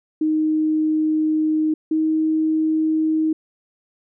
sine tone pair in turn, 311.1 / 314.9 Hz, D#4 / D#4, 0 / +21 cents, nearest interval unison, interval 21 cents, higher second, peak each -16 dBFS, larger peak neither, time 0.21-1.74 / 1.91-3.33 s, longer first, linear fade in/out 5 ms, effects none

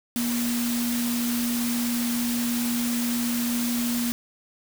sine tone in noise, 239 Hz, A#3, 43 cents sharp, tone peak -24 dBFS, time 0.16-4.12 s, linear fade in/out 0 ms, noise white, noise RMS -31 dBFS, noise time 0.16-4.12 s, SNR +4 dB, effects none

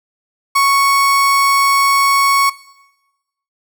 35% pulse tone, 1108.7 Hz, C#6, in tune, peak -8 dBFS, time 0.55-2.5 s, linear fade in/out 10 ms, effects noise-tail reverb RT60 1.0 s tail -19 dB re dry

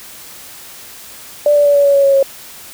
sine tone with pitch steps, 587.3 / 581.2 / 575.2 / 569.3 / 563.4 / 557.5 / 551.8 / 546.1 Hz, D5 / D5 / D5 / C#5 / C#5 / C#5 / C#5 / C#5, 0 / -18 / -36 / +46 / +28 / +10 / -8 / -26 cents, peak -7 dBFS, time 1.46-2.228 s, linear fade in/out 2 ms, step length 96 ms, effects white hiss -35 dBFS RMS until 2.73 s

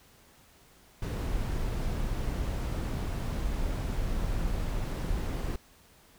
brown noise, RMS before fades -31 dBFS, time 1.02-5.56 s, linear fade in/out 2 ms, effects pink hiss -59 dBFS RMS until 6.18 s

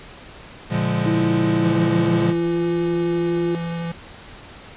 square chord, Bb dominant seventh, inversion none, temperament equal with one note detuned, 116.54 / 143.98 / 174.61 / 207.7 Hz, Bb2 / D3 / F3 / Ab3, 0 / -34 / 0 / 0 cents, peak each -25 / -26 / -24 / -26 dBFS, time 0.69-2.34 s, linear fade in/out 50 ms
sine tone with pitch glide, 327.2 to 345.9 Hz, E4 to F4, -13 to -17 cents, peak -19 dBFS, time 1.06-3.55 s, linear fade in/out 0 ms, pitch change +96 cents, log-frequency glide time 1.56-2.69 s
square tone with vibrato, 168.3 Hz, E3, 36 cents sharp, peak -25 dBFS, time 1.64-3.92 s, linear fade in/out 5 ms, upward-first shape sine, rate 12 Hz, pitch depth 8 cents each way
effects pink hiss -41 dBFS RMS until 4.76 s + resampled to 8000 Hz

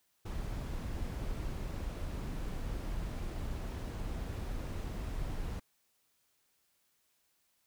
brown noise, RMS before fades -38 dBFS, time 0.25-5.6 s, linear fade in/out 10 ms, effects white hiss -75 dBFS RMS until 7.66 s

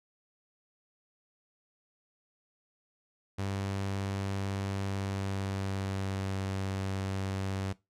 sawtooth tone with pitch glide, 98 to 96.48 Hz, G2 to G2, 0 to -27 cents, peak -28 dBFS, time 3.38-7.73 s, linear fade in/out 10 ms, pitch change -27 cents, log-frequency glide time 4.85-6.39 s, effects noise-tail reverb RT60 0.2 s tail -18 dB re dry + low-pass 9000 Hz 12 dB/octave

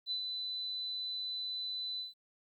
sine tone with ADSR envelope, 4002 Hz, B7, 22 cents sharp, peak -32 dBFS, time 0.06-2.14 s, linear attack 51 ms, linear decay 91 ms, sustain -4 dB, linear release 150 ms, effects 12-bit

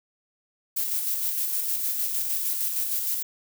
violet noise with tremolo, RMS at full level -26 dBFS, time 0.76-3.23 s, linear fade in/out 10 ms, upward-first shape square, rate 6.5 Hz, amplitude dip 30%, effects none

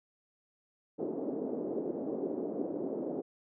pink band-pass noise, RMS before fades -36 dBFS, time 0.98-3.22 s, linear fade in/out 20 ms, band 260 to 500 Hz, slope 24 dB/octave, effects none

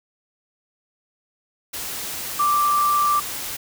sine tone in noise, 1174.7 Hz, D6, in tune, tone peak -16 dBFS, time 2.39-3.2 s, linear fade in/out 10 ms, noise white, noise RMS -30 dBFS, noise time 1.73-3.57 s, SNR +11 dB, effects none

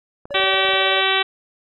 clicks, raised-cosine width 1 ms, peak -23 dBFS, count 9, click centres 0.255 / 0.307 / 0.342 / 0.4 / 0.44 / 0.543 / 0.651 / 0.69 / 0.736 s
triangle tone with tremolo, 572 Hz, D5, 46 cents flat, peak -21 dBFS, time 0.3-1.02 s, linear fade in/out 20 ms, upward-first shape sine, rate 18 Hz, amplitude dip 50%
harmonic tone, 383.7 Hz, G4, 37 cents flat, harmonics 1 / 2 / 3 / 4 / 5 / 6 / 7 / 8 / 9 / 10, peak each -25 / -25 / -25 / -25 / -25 / -25 / -25 / -25 / -25 / -25 dBFS, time 0.34-1.23 s, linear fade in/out 10 ms
effects none

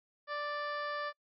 harmonic tone, 587.3 Hz, D5, in tune, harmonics 1 / 2 / 3 / 4 / 5 / 6 / 7 / 8 / 9, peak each -40 / -38 / -41 / -54 / -56 / -53 / -59 / -52 / -61 dBFS, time 0.27-1.13 s, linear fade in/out 50 ms, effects noise-tail reverb RT60 0.1 s tail -26 dB re dry

